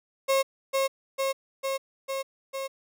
35% pulse tone with echo, 540 Hz, C#5, 45 cents flat, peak -19 dBFS, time 0.28-0.43 s, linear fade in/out 20 ms, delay 450 ms, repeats 5, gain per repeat -2 dB, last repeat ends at 2.68 s, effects none

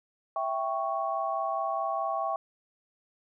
sine chord, C# diminished, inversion first, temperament equal, 659.3 / 784 / 1108.7 Hz, E5 / G5 / C#6, 0 / 0 / 0 cents, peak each -32 dBFS, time 0.36-2.36 s, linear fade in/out 2 ms, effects none

